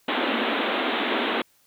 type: band-pass noise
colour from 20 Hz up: pink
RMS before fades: -25 dBFS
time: 0.08-1.42 s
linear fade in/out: 5 ms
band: 220 to 3800 Hz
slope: 96 dB/octave
effects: white hiss -62 dBFS RMS until 1.66 s